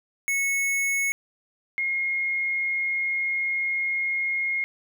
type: tone pair in turn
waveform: square / sine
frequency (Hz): 2200 / 2147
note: C#7 / C7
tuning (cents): -14 / +44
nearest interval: unison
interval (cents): 42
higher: first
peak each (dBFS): -23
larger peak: neither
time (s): 0.28-1.12 / 1.78-4.64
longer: second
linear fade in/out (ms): 0
effects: none